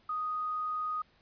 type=tone with quantisation; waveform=sine; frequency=1244.5 Hz; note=D#6; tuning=in tune; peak=-31 dBFS; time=0.09-1.02 s; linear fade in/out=5 ms; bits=10; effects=pink hiss -66 dBFS RMS until 1.21 s + resampled to 11025 Hz